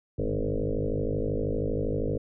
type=tone with frequency modulation; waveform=sine; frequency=207.7 Hz; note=G#3; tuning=in tune; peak=-25 dBFS; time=0.18-2.18 s; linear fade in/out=10 ms; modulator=52.7 Hz; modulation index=6.1; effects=none